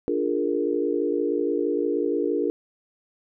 sine chord, Bb dominant seventh, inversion first, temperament equal, 293.7 / 349.2 / 415.3 / 466.2 Hz, D4 / F4 / Ab4 / Bb4, 0 / 0 / 0 / 0 cents, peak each -27 dBFS, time 0.08-2.5 s, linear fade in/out 0 ms, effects none

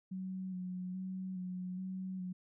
sine tone with vibrato, 185 Hz, F#3, in tune, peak -38 dBFS, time 0.11-2.33 s, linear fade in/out 10 ms, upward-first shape square, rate 1.2 Hz, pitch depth 23 cents each way, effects none

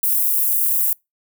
white high-pass noise, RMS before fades -18 dBFS, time 0.03-0.93 s, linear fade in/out 2 ms, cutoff 11000 Hz, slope 24 dB/octave, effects noise-tail reverb RT60 0.2 s tail -26 dB re dry

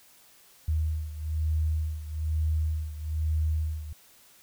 sine beating tone pair, 77.78 / 78.88 Hz, D#2 / D#2, 0 / +24 cents, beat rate 1.1 Hz, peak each -27 / -31 dBFS, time 0.68-3.93 s, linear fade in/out 5 ms, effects white hiss -57 dBFS RMS until 4.42 s

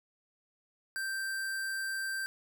square tone, 1568 Hz, G6, in tune, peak -34 dBFS, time 0.96-2.26 s, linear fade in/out 0 ms, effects none

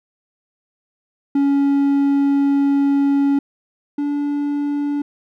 triangle tone pair in turn, 280 / 288.7 Hz, C#4 / D4, +18 / -30 cents, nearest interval minor second, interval 52 cents, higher second, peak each -11 / -16 dBFS, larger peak first, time 1.35-3.39 / 3.98-5.02 s, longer first, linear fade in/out 5 ms, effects none

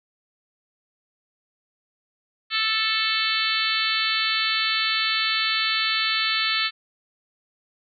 harmonic tone, 440 Hz, A4, in tune, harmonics 3 / 4 / 5 / 6 / 7 / 8 / 9 / 10, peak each -29 / -29 / -29 / -29 / -29 / -29 / -29 / -29 dBFS, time 2.5-6.71 s, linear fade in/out 50 ms, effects none

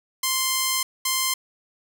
5% pulse tone bursts at uneven times, 1046.5 Hz, C6, in tune, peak -9 dBFS, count 2, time 0.23-0.83 / 1.05-1.34 s, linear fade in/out 5 ms, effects none

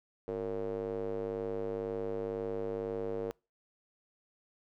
square tone with band-pass filter, 51 Hz, G#1, 31 cents flat, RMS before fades -36 dBFS, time 0.28-3.31 s, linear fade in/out 0 ms, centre 460 Hz, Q 4.5, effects noise-tail reverb RT60 0.3 s tail -26 dB re dry

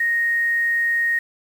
sine tone with quantisation, 1864.7 Hz, A#6, in tune, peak -17 dBFS, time 0-1.19 s, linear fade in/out 5 ms, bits 7, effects none

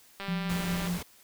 click train, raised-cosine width 0.3 ms, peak -22 dBFS, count 134, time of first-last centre 0.2-0.875 s, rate 197 Hz
sine tone with tremolo, 175.5 Hz, F3, 9 cents sharp, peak -27 dBFS, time 0.28-0.98 s, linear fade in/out 5 ms, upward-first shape triangle, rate 5.1 Hz, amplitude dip 50%
pink noise, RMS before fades -38 dBFS, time 0.49-1.03 s, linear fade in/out 10 ms
effects white hiss -58 dBFS RMS until 1.23 s

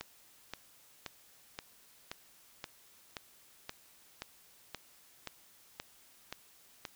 click train, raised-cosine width 0.2 ms, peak -22 dBFS, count 14, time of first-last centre 0.01-6.852 s, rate 1.9 Hz, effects white hiss -62 dBFS RMS until 6.95 s

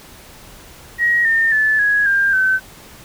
sine tone with pitch steps, 1895 / 1815.7 / 1739.7 / 1666.9 / 1597.2 / 1530.4 Hz, A#6 / A#6 / A6 / G#6 / G6 / G6, +28 / -46 / -20 / +6 / +32 / -42 cents, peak -12 dBFS, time 0.98-2.6 s, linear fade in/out 50 ms, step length 270 ms, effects pink hiss -41 dBFS RMS until 3.04 s

